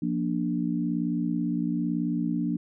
sine chord, Bb major, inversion second, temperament equal with one note detuned, 174.61 / 235.7 / 293.7 Hz, F3 / Bb3 / D4, 0 / +19 / 0 cents, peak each -29 dBFS, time 0.02-2.57 s, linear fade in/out 5 ms, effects none

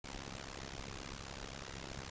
pink noise with amplitude modulation, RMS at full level -42 dBFS, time 0.04-2.1 s, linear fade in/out 5 ms, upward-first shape sine, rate 67.8 Hz, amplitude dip 100%, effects resampled to 16000 Hz

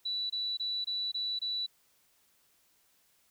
sine tone bursts, 3951 Hz, B7, in tune, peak -31 dBFS, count 6, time 0.05-1.665 s, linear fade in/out 10 ms, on 250 ms, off 23 ms, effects white hiss -69 dBFS RMS until 3.3 s

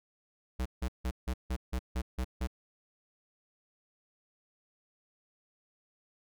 square tone bursts, 63.1 Hz, B1, 38 cents sharp, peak -31 dBFS, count 9, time 0.59-2.473 s, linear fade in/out 10 ms, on 67 ms, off 160 ms, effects none

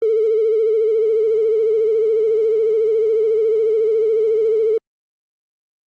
triangle tone with vibrato, 440.1 Hz, A4, in tune, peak -9 dBFS, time 0.02-4.78 s, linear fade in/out 5 ms, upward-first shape sine, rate 14 Hz, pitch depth 70 cents each way, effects tanh soft clip ceiling -11 dBFS + Opus 32 kbps

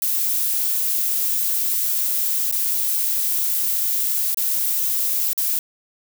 violet noise with dropouts, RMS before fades -21 dBFS, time 0.02-5.59 s, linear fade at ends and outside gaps 2 ms, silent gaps 2.514-2.524 / 4.345-4.372 / 5.332-5.377 s, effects none

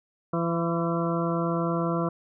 harmonic tone with a mistuned harmonic, 168.5 Hz, E3, 38 cents sharp, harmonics 1 / 2 / 3 / 4 / 6 / 7 / 8, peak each -27 / -30 / -32 / -33 / -35 / -35 / -36 dBFS, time 0.33-2.09 s, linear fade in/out 5 ms, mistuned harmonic 7, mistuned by -35 cents, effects none

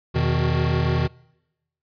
square tone cluster, 83.5 / 125.3 / 157 / 369.5 Hz, E2 / B2 / D#3 / F#4, +23 / +25 / +16 / -2 cents, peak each -25 / -24 / -24 / -31 dBFS, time 0.14-1.08 s, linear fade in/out 20 ms, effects noise-tail reverb RT60 0.9 s tail -25 dB re dry + resampled to 11025 Hz

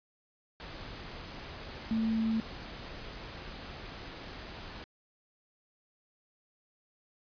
sine tone in noise, 223 Hz, A3, 23 cents sharp, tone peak -27 dBFS, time 1.91-2.4 s, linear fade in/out 0 ms, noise pink, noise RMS -44 dBFS, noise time 0.6-4.84 s, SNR +14 dB, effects resampled to 11025 Hz

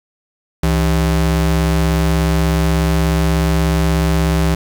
square ring-modulated tone, 116.54 Hz, A#2, in tune, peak -10 dBFS, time 0.63-4.55 s, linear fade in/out 5 ms, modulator 48.3 Hz, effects 7-bit

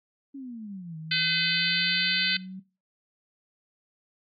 sine exponential two-way sweep, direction down then up, 283.2 to 157.4 to 189.6 Hz, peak -36 dBFS, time 0.34-2.6 s, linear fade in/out 10 ms, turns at 0.97 s
harmonic tone, 509 Hz, C5, 48 cents flat, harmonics 3 / 4 / 5 / 6 / 7 / 8 / 9, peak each -31 / -31 / -31 / -31 / -31 / -31 / -31 dBFS, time 1.11-2.37 s, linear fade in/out 5 ms
effects noise-tail reverb RT60 0.3 s tail -18 dB re dry + AAC 64 kbps

